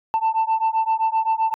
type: beating tone pair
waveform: sine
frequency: 886 / 893.7 Hz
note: A5 / A5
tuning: +12 / +27 cents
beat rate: 7.7 Hz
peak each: -19 dBFS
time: 0.14-1.54 s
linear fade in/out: 0 ms
effects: tanh soft clip ceiling -14 dBFS